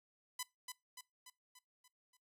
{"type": "tone with echo", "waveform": "5% pulse", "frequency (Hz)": 1002, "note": "B5", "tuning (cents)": 25, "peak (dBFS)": -27, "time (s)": [0.39, 0.43], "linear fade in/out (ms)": 5, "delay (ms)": 290, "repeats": 6, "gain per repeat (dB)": -5, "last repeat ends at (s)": 2.17, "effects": ["noise-tail reverb RT60 0.2 s tail -20 dB re dry"]}